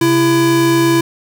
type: tone pair together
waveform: square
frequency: 134.48 / 334.6 Hz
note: C3 / E4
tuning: +48 / +26 cents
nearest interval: octave + major third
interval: 1578 cents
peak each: -19 / -11 dBFS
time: 0.01-1.01 s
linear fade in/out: 5 ms
effects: none